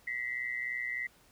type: tone pair together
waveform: sine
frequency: 1929.8 / 2053 Hz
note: B6 / C7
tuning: -41 / -33 cents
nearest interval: minor second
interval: 108 cents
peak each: -36 / -36 dBFS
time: 0.07-1.07 s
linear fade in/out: 5 ms
effects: pink hiss -63 dBFS RMS until 1.31 s